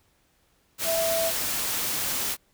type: tone in noise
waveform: sine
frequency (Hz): 659.3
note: E5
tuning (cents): 0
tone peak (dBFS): -24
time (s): 0.84-1.32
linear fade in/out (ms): 50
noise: white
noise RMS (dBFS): -28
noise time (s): 0.78-2.37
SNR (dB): +1
effects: pink hiss -66 dBFS RMS until 2.53 s